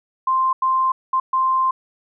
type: tone bursts at uneven times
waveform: sine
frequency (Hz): 1046.5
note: C6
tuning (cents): 0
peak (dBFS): -15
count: 4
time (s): 0.27-0.53 / 0.62-0.92 / 1.13-1.2 / 1.33-1.71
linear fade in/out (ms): 5
effects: none